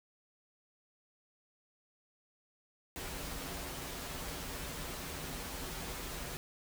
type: noise with comb filter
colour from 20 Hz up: pink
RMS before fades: -42 dBFS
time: 2.96-6.37 s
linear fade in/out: 0 ms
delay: 9.4 ms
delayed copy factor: -0.6
effects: none